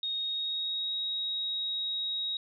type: tone with pitch glide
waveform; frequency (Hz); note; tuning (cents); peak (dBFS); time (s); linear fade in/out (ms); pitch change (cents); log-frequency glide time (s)
sine; 3729 to 3792; A#7 to A#7; 0 to +29; -30; 0.03-2.37; 2; +29; 0.13-0.93
effects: none